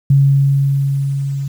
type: tone with level ramp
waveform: sine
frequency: 138.59 Hz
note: C#3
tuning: in tune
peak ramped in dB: -6 to -18 dBFS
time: 0.1-1.48 s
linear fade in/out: 5 ms
effects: 7-bit